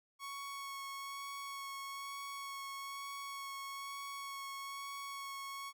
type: tone with vibrato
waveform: sawtooth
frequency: 1107 Hz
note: C#6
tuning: 3 cents flat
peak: -39 dBFS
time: 0.19-5.73 s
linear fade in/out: 50 ms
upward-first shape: sine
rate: 1.1 Hz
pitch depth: 11 cents each way
effects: none